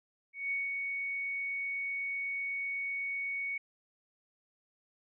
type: tone with ADSR envelope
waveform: sine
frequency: 2228 Hz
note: C#7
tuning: 8 cents sharp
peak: -30 dBFS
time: 0.33-3.58 s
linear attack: 180 ms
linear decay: 180 ms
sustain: -3 dB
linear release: 7 ms
effects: none